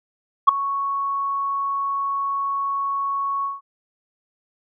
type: tone with ADSR envelope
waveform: sine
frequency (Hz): 1108.7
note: C#6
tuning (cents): 0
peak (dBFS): -3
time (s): 0.47-3.61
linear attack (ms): 18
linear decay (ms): 7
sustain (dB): -18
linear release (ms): 170
effects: tanh soft clip ceiling -2 dBFS